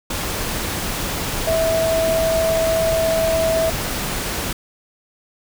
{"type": "tone in noise", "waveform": "sine", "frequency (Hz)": 652, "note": "E5", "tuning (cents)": -19, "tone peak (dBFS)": -16, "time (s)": [1.47, 3.7], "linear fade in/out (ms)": 5, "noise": "pink", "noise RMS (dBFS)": -24, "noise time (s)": [0.1, 4.53], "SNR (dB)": 5, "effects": []}